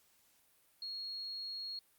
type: tone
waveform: sine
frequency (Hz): 4300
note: C8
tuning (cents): +47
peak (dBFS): -40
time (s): 0.82-1.79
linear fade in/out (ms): 2
effects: white hiss -70 dBFS RMS until 1.98 s + Opus 48 kbps